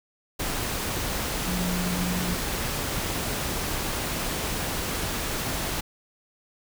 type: tone in noise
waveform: sine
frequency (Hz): 179.1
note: F3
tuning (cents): +44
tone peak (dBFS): -27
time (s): 1.47-2.35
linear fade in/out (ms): 10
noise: pink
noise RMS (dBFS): -29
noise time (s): 0.39-5.81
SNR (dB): -1
effects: none